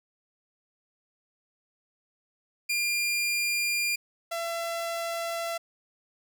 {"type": "tone pair in turn", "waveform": "sawtooth", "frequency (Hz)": [2400, 673.5], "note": ["D7", "E5"], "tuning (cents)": [37, 37], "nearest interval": "octave + minor seventh", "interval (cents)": 2200, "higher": "first", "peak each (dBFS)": [-22, -26], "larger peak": "first", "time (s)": [[2.69, 3.96], [4.31, 5.58]], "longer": "neither", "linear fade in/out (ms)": 10, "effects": []}